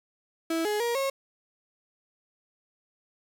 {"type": "tone with pitch steps", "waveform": "35% pulse", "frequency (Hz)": [327.7, 419.6, 472.5, 544], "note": ["E4", "G#4", "A#4", "C#5"], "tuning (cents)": [-10, 18, 23, -33], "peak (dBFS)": -24, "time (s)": [0.5, 1.1], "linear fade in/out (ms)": 5, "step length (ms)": 150, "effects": ["11-bit"]}